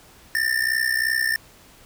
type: tone with amplitude modulation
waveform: square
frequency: 1796 Hz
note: A6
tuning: 35 cents sharp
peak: -17 dBFS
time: 0.35-1.36 s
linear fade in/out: 0 ms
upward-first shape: sine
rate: 62.9 Hz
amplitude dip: 80%
effects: pink hiss -50 dBFS RMS until 1.85 s